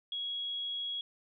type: tone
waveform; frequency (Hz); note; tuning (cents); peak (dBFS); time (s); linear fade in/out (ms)
sine; 3322; G#7; 0; -34; 0.12-1.01; 2
effects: none